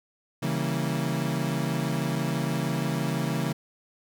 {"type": "chord", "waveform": "35% pulse", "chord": "C# diminished seventh", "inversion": "none", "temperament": "equal", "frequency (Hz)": [138.59, 164.81, 196, 233.1], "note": ["C#3", "E3", "G3", "Bb3"], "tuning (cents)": [0, 0, 0, 0], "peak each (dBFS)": [-28, -28, -34, -31], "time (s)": [0.42, 3.53], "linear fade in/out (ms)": 10, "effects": []}